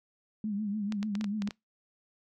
sine tone with vibrato, 207.7 Hz, G#3, in tune, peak -30 dBFS, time 0.44-1.49 s, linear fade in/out 2 ms, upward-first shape triangle, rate 6.8 Hz, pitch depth 97 cents each way
clicks, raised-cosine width 0.2 ms, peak -22 dBFS, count 8, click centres 0.923 / 1.029 / 1.153 / 1.211 / 1.243 / 1.421 / 1.475 / 1.508 s
effects noise-tail reverb RT60 0.2 s tail -26 dB re dry

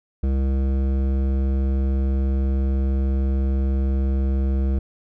triangle tone with hard clipping, 66.9 Hz, C2, 39 cents sharp, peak -20 dBFS, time 0.23-4.79 s, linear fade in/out 5 ms, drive 17 dB, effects none

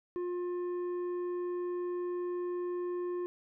sine tone with tanh clipping, 354.9 Hz, F4, 28 cents sharp, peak -34 dBFS, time 0.16-3.26 s, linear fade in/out 0 ms, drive 7 dB, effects none

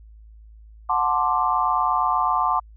sine chord, D dominant seventh, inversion first, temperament equal with one note detuned, 733.2 / 880 / 1046.5 / 1174.7 Hz, F#5 / A5 / C6 / D6, -16 / 0 / 0 / 0 cents, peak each -25 / -24 / -23 / -23 dBFS, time 0.89-2.6 s, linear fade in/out 10 ms, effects added 54 Hz sine -43 dBFS peak until 2.76 s

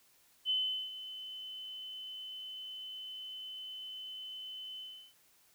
sine tone with ADSR envelope, 3036 Hz, F#7, 44 cents sharp, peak -28 dBFS, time 0.45-5.14 s, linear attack 48 ms, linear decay 400 ms, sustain -14 dB, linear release 350 ms, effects white hiss -67 dBFS RMS until 5.54 s

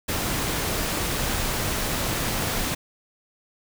pink noise, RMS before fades -26 dBFS, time 0.08-2.75 s, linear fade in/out 10 ms, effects none

